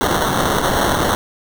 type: noise with sample-and-hold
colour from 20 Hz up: blue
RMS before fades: -17 dBFS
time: 0.01-1.15 s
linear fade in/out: 0 ms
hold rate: 2450 Hz
effects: none